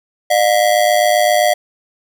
square ring-modulated tone, 659.3 Hz, E5, in tune, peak -8 dBFS, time 0.3-1.54 s, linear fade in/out 10 ms, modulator 53.8 Hz, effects none

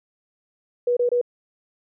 sine tone bursts, 486.4 Hz, B4, 26 cents flat, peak -17 dBFS, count 3, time 0.87-1.214 s, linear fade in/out 5 ms, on 98 ms, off 25 ms, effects none

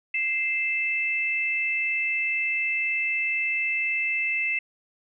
sine tone pair together, 2093 / 2637 Hz, C7 / E7, 0 / 0 cents, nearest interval major third, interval 400 cents, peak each -27 / -25 dBFS, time 0.14-4.59 s, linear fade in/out 5 ms, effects none

